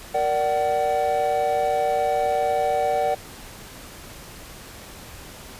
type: chord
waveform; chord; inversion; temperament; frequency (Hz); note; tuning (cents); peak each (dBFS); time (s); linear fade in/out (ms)
triangle; Bb augmented; none; equal with one note detuned; 466.2 / 587.3 / 755.1; Bb4 / D5 / F#5; 0 / 0 / +35; -25 / -22 / -20; 0.14-3.15; 10
effects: pink hiss -41 dBFS RMS until 5.59 s + resampled to 32000 Hz